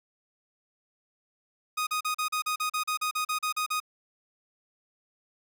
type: tone bursts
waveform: sawtooth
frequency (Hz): 1244.5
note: D#6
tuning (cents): 0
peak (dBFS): -23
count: 15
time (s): 1.77-3.802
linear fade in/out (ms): 10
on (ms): 100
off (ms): 38
effects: none